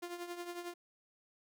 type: tone with tremolo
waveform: sawtooth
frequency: 349.2 Hz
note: F4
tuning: in tune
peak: -35 dBFS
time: 0.02-0.74 s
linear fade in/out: 10 ms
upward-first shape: triangle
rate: 11 Hz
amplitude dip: 70%
effects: none